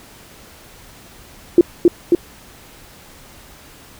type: tone with echo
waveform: sine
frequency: 345.8 Hz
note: F4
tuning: 17 cents flat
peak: -3 dBFS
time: 1.58-1.61 s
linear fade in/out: 2 ms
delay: 270 ms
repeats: 2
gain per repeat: -2 dB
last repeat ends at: 2.15 s
effects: pink hiss -43 dBFS RMS until 3.99 s